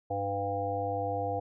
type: harmonic tone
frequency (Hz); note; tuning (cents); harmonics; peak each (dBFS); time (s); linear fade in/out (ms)
99.9; G2; +33; 1 / 3 / 5 / 7 / 8; -37 / -41 / -34 / -34 / -36; 0.1-1.4; 10
effects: none